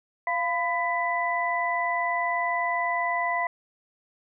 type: tone cluster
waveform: sine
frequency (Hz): 693 / 1004 / 1988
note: F5 / B5 / B6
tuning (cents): -14 / +28 / +11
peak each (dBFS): -28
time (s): 0.27-3.47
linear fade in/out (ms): 2
effects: none